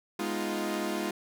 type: chord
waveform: sawtooth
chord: F half-diminished seventh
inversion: first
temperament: equal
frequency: 207.7 / 246.9 / 311.1 / 349.2 Hz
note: Ab3 / Cb4 / Eb4 / F4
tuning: 0 / 0 / 0 / 0 cents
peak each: -31 / -36 / -32 / -30 dBFS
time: 0.19-1.11 s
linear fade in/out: 5 ms
effects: none